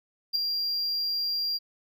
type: tone with ADSR envelope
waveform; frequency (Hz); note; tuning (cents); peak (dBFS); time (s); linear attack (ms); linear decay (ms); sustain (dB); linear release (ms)
triangle; 4766; D8; +25; -19; 0.33-1.59; 26; 4; -6; 29
effects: none